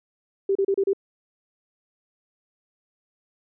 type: tone bursts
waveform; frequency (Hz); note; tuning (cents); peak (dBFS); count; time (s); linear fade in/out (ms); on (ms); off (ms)
sine; 392; G4; 0; -18; 5; 0.49-0.933; 5; 63; 32
effects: none